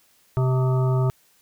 harmonic tone with a mistuned harmonic, 129.4 Hz, C3, 19 cents flat, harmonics 1 / 3 / 5 / 7 / 9 / 10, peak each -18 / -28 / -32 / -35 / -37 / -38 dBFS, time 0.37-1.1 s, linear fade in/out 0 ms, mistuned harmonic 10, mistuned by -45 cents, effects white hiss -60 dBFS RMS until 1.41 s

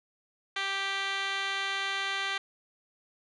15% pulse tone with band-pass filter, 392 Hz, G4, in tune, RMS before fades -32 dBFS, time 0.56-2.38 s, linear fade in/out 5 ms, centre 2600 Hz, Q 5.3, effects resampled to 22050 Hz

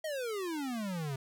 square exponential sweep, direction down, 647 to 130.81 Hz, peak -35 dBFS, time 0.04-1.16 s, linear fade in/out 5 ms, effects none

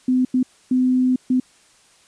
sine tone bursts at uneven times, 254.6 Hz, C4, 47 cents flat, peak -14 dBFS, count 4, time 0.08-0.25 / 0.34-0.43 / 0.71-1.16 / 1.3-1.4 s, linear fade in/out 5 ms, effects white hiss -54 dBFS RMS until 2.07 s + resampled to 22050 Hz

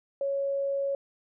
sine tone, 554.4 Hz, C#5, in tune, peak -26 dBFS, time 0.21-0.95 s, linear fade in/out 2 ms, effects none

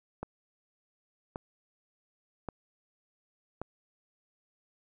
click train, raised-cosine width 1 ms, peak -22 dBFS, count 4, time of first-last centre 0.23-3.616 s, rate 0.886 Hz, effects none

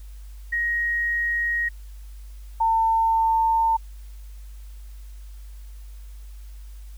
sine tone pair in turn, 1883 / 900.3 Hz, A#6 / A5, +17 / +39 cents, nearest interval octave + minor second, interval 1278 cents, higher first, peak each -21 / -17 dBFS, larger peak second, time 0.52-1.69 / 2.6-3.77 s, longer neither, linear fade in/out 10 ms, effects added 50 Hz sine -37 dBFS peak until 6.97 s + white hiss -57 dBFS RMS until 6.97 s

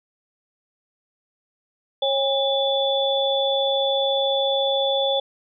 sine tone cluster, 546 / 808 / 3462 Hz, C#5 / G#5 / A7, -26 / -48 / -29 cents, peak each -21 / -27 / -23 dBFS, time 2.02-5.2 s, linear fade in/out 5 ms, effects none

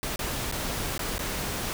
pink noise with dropouts, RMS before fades -31 dBFS, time 0.03-1.73 s, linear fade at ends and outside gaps 0 ms, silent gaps 0.159-0.192 / 0.514-0.524 / 0.978-0.993 / 1.181-1.192 s, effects none

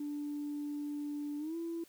sine tone with pitch glide, 292.7 to 334.3 Hz, D4 to E4, -6 to +24 cents, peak -35 dBFS, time 0-1.84 s, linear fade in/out 5 ms, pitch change +230 cents, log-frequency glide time 1.38-1.56 s, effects tanh soft clip ceiling -32 dBFS + white hiss -63 dBFS RMS until 1.88 s

